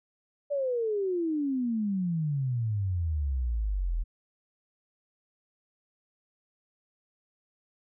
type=exponential sweep; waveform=sine; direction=down; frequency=586 to 38.89 Hz; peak=-26 dBFS; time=0.5-4.04 s; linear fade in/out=20 ms; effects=none